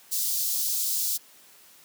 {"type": "high-pass noise", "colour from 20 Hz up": "white", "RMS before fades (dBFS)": -27, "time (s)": [0.11, 1.18], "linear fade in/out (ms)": 20, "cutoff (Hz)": 4300, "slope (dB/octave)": 24, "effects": ["white hiss -54 dBFS RMS until 1.84 s", "high-pass 150 Hz 12 dB/octave"]}